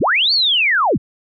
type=linear two-way sweep; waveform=sine; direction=up then down; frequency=40.85 to 4587 to 49.88 Hz; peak=-12 dBFS; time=0-0.98 s; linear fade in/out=20 ms; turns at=0.33 s; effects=none